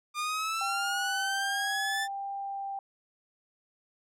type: linear sweep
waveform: sawtooth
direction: up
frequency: 1200 to 1777 Hz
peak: -26 dBFS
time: 0.14-2.08 s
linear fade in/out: 50 ms
type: tone with vibrato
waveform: sine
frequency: 789 Hz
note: G5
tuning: 11 cents sharp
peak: -33 dBFS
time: 0.61-2.79 s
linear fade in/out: 2 ms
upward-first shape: triangle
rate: 0.73 Hz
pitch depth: 10 cents each way
effects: low-pass 11000 Hz 12 dB/octave